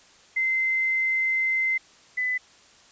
sine tone pair in turn, 2071 / 2005 Hz, C7 / B6, -18 / +26 cents, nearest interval minor second, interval 56 cents, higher first, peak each -21 / -23 dBFS, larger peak first, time 0.36-1.78 / 2.17-2.38 s, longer first, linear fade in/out 10 ms, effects white hiss -54 dBFS RMS until 2.91 s + resampled to 16000 Hz

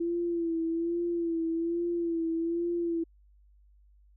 sine tone with vibrato, 336.3 Hz, E4, 35 cents sharp, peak -27 dBFS, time 0-3.04 s, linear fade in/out 10 ms, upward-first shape sine, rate 1.2 Hz, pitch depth 45 cents each way, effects added 50 Hz sine -57 dBFS peak until 4.16 s

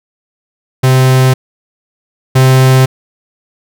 45% pulse tone pair in turn, 130 / 130.72 Hz, C3 / C3, -11 / -1 cents, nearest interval unison, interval 10 cents, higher second, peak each -5 / -4 dBFS, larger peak second, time 0.83-1.34 / 2.35-2.86 s, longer neither, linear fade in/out 10 ms, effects none

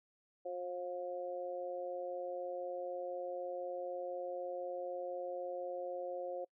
sine tone with amplitude modulation, 535 Hz, C5, 38 cents sharp, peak -34 dBFS, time 0.45-6.45 s, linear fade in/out 10 ms, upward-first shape sine, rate 176 Hz, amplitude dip 95%, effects noise-tail reverb RT60 0.1 s tail -26 dB re dry

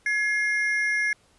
triangle ring-modulated tone, 1910 Hz, A#6, 42 cents sharp, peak -17 dBFS, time 0.06-1.13 s, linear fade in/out 2 ms, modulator 221 Hz, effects pink hiss -61 dBFS RMS until 1.38 s + resampled to 24000 Hz

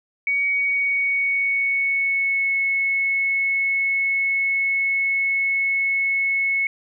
sine tone with pitch glide, 2249 to 2196 Hz, C#7 to C#7, +24 to -17 cents, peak -18 dBFS, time 0.27-6.67 s, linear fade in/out 2 ms, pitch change -41 cents, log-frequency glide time 0.5-2.55 s, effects none

